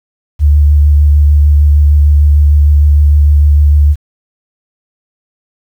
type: tone with vibrato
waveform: sine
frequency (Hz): 73.42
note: D2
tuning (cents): 0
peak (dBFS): -3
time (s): 0.39-3.96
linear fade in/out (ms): 50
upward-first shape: sine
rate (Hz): 6.6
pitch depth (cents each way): 19
effects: 7-bit